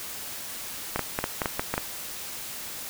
clicks, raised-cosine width 0.5 ms, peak -10 dBFS, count 9, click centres 0.96 / 0.993 / 1.189 / 1.241 / 1.418 / 1.458 / 1.595 / 1.74 / 1.779 s, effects white hiss -37 dBFS RMS until 2.89 s

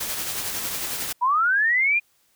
white noise with tremolo, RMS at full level -27 dBFS, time 0-1.13 s, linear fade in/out 10 ms, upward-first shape triangle, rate 11 Hz, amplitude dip 40%
sine linear sweep, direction up, 942 to 2456 Hz, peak -17 dBFS, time 1.21-2 s, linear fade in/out 20 ms
effects white hiss -64 dBFS RMS until 2.35 s

